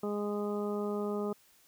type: harmonic tone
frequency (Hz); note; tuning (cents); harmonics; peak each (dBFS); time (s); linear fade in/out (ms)
206.5; G#3; -10; 1 / 2 / 3 / 4 / 5 / 6; -35 / -34 / -42 / -46 / -49 / -44; 0.03-1.33; 5
effects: white hiss -64 dBFS RMS until 1.67 s